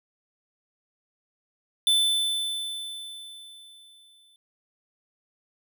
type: tone with exponential decay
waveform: square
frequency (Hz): 3520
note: A7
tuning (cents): 0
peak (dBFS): -18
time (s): 1.87-4.36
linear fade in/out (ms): 1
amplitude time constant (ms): 540
effects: none